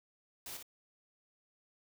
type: noise with echo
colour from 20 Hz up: white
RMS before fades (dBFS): -45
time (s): 0.46-0.57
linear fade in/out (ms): 2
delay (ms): 57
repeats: 1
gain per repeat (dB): -5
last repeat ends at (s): 0.627
effects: none